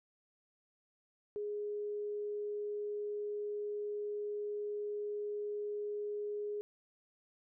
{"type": "tone", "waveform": "sine", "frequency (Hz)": 415.3, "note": "G#4", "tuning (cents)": 0, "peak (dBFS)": -36, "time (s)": [1.36, 6.61], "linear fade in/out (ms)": 0, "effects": []}